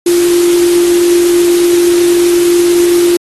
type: tone in noise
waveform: sine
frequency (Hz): 348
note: F4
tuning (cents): -6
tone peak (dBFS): -6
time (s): 0.06-3.17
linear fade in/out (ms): 5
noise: white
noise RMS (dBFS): -19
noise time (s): 0.06-3.17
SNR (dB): +10
effects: AAC 32 kbps